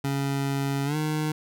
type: tone with pitch glide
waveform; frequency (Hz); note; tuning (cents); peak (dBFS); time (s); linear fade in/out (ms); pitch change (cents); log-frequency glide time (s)
25% pulse; 138.59 to 153.78; C#3 to D#3; 0 to -20; -21; 0.04-1.32; 5; +180; 0.85-0.96
effects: none